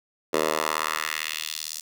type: tone with high-pass filter sweep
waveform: 10% pulse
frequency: 77.78 Hz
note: D#2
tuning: in tune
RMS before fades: -28 dBFS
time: 0.33-1.81 s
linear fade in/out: 10 ms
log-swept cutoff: 450 to 6000 Hz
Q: 1.5
effects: none